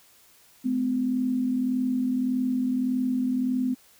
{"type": "tone pair together", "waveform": "sine", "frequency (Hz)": [213.3, 255], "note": ["G#3", "C4"], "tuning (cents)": [46, -44], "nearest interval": "minor third", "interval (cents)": 310, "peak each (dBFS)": [-31, -23], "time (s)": [0.64, 3.75], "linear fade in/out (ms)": 20, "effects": ["white hiss -57 dBFS RMS until 3.99 s"]}